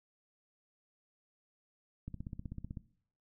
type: click train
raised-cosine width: 5 ms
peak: -29 dBFS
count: 12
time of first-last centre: 2.08-2.772 s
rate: 15.9 Hz
effects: noise-tail reverb RT60 0.6 s tail -19 dB re dry